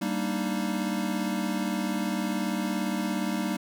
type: chord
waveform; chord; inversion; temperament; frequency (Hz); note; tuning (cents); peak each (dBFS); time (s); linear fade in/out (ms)
square; Eb major seventh; first; equal; 196 / 233.1 / 293.7 / 311.1; G3 / Bb3 / D4 / Eb4; 0 / 0 / 0 / 0; -31 / -33 / -37 / -34; 0.01-3.57; 10
effects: none